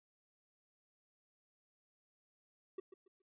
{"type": "tone with echo", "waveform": "triangle", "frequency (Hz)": 380.9, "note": "G4", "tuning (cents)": -50, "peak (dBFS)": -38, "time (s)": [2.78, 2.8], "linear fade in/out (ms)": 5, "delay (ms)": 140, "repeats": 3, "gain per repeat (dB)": -12, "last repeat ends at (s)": 3.22, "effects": ["resampled to 8000 Hz"]}